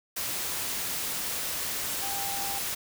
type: tone in noise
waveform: sine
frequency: 794 Hz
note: G5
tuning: 22 cents sharp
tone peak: -36 dBFS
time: 2.02-2.59 s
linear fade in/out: 10 ms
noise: white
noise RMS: -32 dBFS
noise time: 0.16-2.75 s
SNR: -7 dB
effects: none